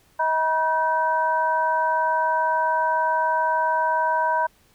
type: tone cluster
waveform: sine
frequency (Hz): 635 / 962 / 1541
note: D#5 / B5 / G6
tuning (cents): +35 / -46 / -30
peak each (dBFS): -26 / -20 / -27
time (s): 0.19-4.47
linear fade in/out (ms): 10
effects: pink hiss -59 dBFS RMS until 4.74 s